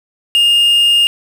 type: tone with quantisation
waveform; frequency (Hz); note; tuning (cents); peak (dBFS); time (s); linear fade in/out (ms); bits
triangle; 2830; F7; +22; -6; 0.35-1.07; 0; 5
effects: none